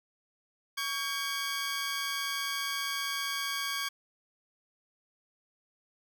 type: tone pair together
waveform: 15% pulse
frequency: 1125 / 1609.9 Hz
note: C#6 / G6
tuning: +25 / +46 cents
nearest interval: tritone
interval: 621 cents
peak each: -28 dBFS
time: 0.77-3.89 s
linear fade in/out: 10 ms
effects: none